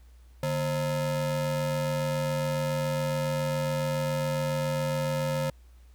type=ring-modulated tone; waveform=square; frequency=191.8 Hz; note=G3; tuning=37 cents flat; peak=-24 dBFS; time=0.43-5.5 s; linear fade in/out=2 ms; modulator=340 Hz; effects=added 60 Hz sine -50 dBFS peak until 5.94 s + pink hiss -66 dBFS RMS until 5.94 s